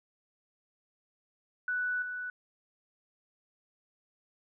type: tone with level steps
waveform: sine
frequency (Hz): 1484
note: F#6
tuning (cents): +5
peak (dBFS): -29 / -35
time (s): 1.68-2.3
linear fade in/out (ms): 2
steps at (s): 2.02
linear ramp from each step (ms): 2
effects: none